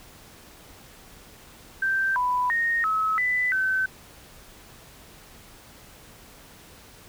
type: tone with pitch steps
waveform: sine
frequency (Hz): 1565 / 993 / 1856 / 1289 / 1994 / 1532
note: G6 / B5 / A#6 / E6 / B6 / G6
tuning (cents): -3 / +9 / -8 / -39 / +16 / -40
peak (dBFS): -21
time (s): 1.82-3.86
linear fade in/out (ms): 5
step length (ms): 340
effects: pink hiss -49 dBFS RMS until 7.08 s